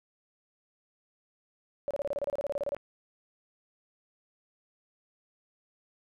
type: tone bursts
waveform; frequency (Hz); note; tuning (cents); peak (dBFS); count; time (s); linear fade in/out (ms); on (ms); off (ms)
sine; 570; C#5; +48; -28; 16; 1.88-2.747; 0; 27; 29
type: clicks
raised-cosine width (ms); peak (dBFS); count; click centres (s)
0.5; -29; 2; 2.075 / 2.766
effects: none